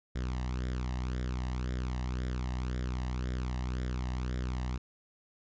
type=tone with flanger; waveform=sawtooth; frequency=62.6 Hz; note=B1; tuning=24 cents sharp; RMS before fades=-34 dBFS; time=0.15-4.78 s; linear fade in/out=10 ms; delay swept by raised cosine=0.56 to 1.06 ms; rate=1.9 Hz; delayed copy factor=+0.65; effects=resampled to 16000 Hz